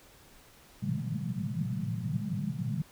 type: band-pass noise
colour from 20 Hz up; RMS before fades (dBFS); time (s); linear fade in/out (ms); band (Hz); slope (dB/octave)
pink; -33; 0.82-2.82; 2; 110 to 210; 96
effects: pink hiss -57 dBFS RMS until 2.91 s